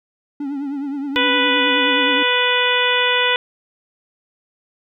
triangle tone with vibrato, 280.8 Hz, C#4, 22 cents sharp, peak -20 dBFS, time 0.4-2.23 s, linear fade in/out 5 ms, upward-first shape triangle, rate 9.6 Hz, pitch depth 91 cents each way
harmonic tone, 493.9 Hz, B4, in tune, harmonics 1 / 2 / 3 / 4 / 5 / 6 / 7, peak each -22 / -22 / -22 / -22 / -22 / -22 / -22 dBFS, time 1.16-3.36 s, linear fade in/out 0 ms
effects none

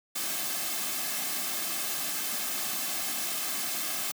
white noise with comb filter, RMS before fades -32 dBFS, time 0.15-4.12 s, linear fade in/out 10 ms, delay 2.1 ms, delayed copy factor -0.6, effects high-pass 200 Hz 12 dB/octave

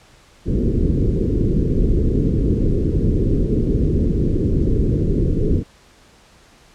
pink low-pass noise, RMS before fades -17 dBFS, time 0.45-5.64 s, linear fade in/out 50 ms, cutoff 440 Hz, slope 48 dB/octave, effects pink hiss -50 dBFS RMS until 6.74 s + low-pass 8000 Hz 12 dB/octave

